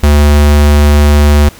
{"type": "tone", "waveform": "square", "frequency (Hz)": 73.42, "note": "D2", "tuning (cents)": 0, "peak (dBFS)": -4, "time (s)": [0.03, 1.49], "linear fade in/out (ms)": 5, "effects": ["pink hiss -35 dBFS RMS until 1.59 s"]}